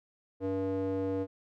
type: tone with band-pass filter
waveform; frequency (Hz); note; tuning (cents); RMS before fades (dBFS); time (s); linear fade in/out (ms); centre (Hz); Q
square; 95.8; G2; -39; -32; 0.4-1.27; 50; 400; 7.8
effects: none